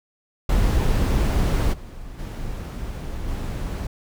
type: noise with level steps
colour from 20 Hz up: brown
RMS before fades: -19 / -37 / -30 / -27 dBFS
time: 0.49-3.87 s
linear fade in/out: 5 ms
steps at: 1.72 / 2.18 / 3.27 s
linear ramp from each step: 20 ms
effects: none